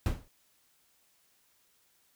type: noise with exponential decay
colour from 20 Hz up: brown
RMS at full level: -24 dBFS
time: 0.06-0.28 s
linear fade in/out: 1 ms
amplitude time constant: 47 ms
effects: white hiss -69 dBFS RMS until 2.15 s